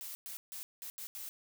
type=noise bursts at uneven times; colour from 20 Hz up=blue; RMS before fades=-44 dBFS; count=6; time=0.01-0.15 / 0.26-0.37 / 0.52-0.63 / 0.82-0.9 / 0.98-1.07 / 1.15-1.29 s; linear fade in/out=0 ms; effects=none